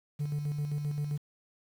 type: tone with tremolo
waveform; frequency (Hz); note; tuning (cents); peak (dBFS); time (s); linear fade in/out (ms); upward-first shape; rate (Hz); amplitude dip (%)
sine; 146.83; D3; 0; -26; 0.19-1.18; 20; square; 7.6; 50
effects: tanh soft clip ceiling -28 dBFS + 9-bit